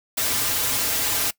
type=noise with comb filter; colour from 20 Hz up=white; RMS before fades=-23 dBFS; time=0.17-1.31 s; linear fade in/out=10 ms; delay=5.4 ms; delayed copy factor=-0.85; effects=noise-tail reverb RT60 0.1 s tail -21 dB re dry